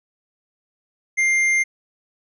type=tone with hard clipping; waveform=sine; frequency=2100 Hz; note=C7; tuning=6 cents sharp; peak=-17 dBFS; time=1.17-1.64 s; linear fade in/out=20 ms; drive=7 dB; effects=none